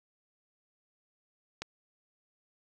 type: click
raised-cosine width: 0.2 ms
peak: -19 dBFS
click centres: 1.62 s
effects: none